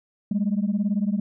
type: beating tone pair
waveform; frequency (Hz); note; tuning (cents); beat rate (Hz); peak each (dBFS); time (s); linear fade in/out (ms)
sine; 197 / 215; G3 / A3; +9 / -40; 18; -22 / -23; 0.31-1.2; 5
effects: tanh soft clip ceiling -16 dBFS